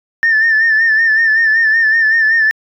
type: tone with vibrato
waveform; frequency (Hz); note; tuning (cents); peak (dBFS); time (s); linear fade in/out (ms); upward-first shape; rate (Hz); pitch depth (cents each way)
sine; 1786; A6; +25; -7; 0.23-2.51; 0; sine; 5.3; 54
effects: tanh soft clip ceiling -5 dBFS